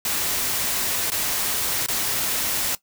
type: noise with dropouts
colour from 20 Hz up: white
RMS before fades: -24 dBFS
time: 0.05-2.75 s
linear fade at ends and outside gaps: 2 ms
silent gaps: 1.102-1.118 / 1.862-1.884 s
effects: noise-tail reverb RT60 0.1 s tail -17 dB re dry